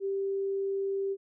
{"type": "tone", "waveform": "sine", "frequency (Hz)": 392, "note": "G4", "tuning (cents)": 0, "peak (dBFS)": -28, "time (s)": [0, 1.17], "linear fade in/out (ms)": 50, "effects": []}